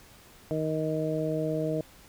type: harmonic tone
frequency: 156.6 Hz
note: D#3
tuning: 11 cents sharp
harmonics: 1 / 2 / 3 / 4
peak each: -32 / -32 / -32 / -32 dBFS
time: 0.51-1.81 s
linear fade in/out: 0 ms
effects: pink hiss -54 dBFS RMS until 2.08 s